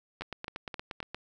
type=two click trains; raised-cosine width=0.3 ms; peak=-21 / -21 dBFS; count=9 / 4; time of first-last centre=0.21-1.146 / 0.22-1.003 s; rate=8.55 / 3.83 Hz; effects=none